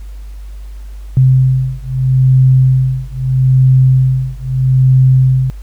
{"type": "beating tone pair", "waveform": "sine", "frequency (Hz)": [130, 130.78], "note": ["C3", "C3"], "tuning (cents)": [-11, 0], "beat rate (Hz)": 0.78, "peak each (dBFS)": -10, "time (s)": [1.17, 5.5], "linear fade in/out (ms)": 0, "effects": ["added 50 Hz sine -25 dBFS peak until 5.62 s", "pink hiss -48 dBFS RMS until 5.62 s"]}